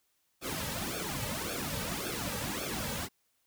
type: noise with flanger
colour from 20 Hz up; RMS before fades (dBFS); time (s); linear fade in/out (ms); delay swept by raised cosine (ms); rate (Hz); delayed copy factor
pink; -36; 0.41-3.09; 50; 1 to 2.9; 1.8; -1
effects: white hiss -75 dBFS RMS until 3.46 s